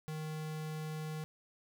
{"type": "tone", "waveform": "square", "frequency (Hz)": 155.56, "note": "D#3", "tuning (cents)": 0, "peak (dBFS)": -39, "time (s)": [0.08, 1.24], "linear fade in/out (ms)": 0, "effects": []}